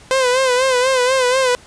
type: tone with vibrato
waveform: sawtooth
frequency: 512 Hz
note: C5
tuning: 38 cents flat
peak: -9 dBFS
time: 0.11-1.55 s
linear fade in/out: 0 ms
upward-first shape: sine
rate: 4.1 Hz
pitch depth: 70 cents each way
effects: pink hiss -44 dBFS RMS until 1.66 s + resampled to 22050 Hz